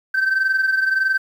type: tone pair together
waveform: sine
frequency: 1546.4 / 1568 Hz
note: G6 / G6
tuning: -24 / 0 cents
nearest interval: unison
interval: 24 cents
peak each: -15 / -20 dBFS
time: 0.14-1.18 s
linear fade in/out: 10 ms
effects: tanh soft clip ceiling -13 dBFS + 8-bit